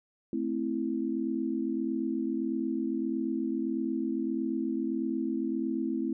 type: chord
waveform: sine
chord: A minor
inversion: none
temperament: equal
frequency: 220 / 261.6 / 329.6 Hz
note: A3 / C4 / E4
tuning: 0 / 0 / 0 cents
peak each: -34 / -32 / -32 dBFS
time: 0.33-6.13 s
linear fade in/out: 2 ms
effects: none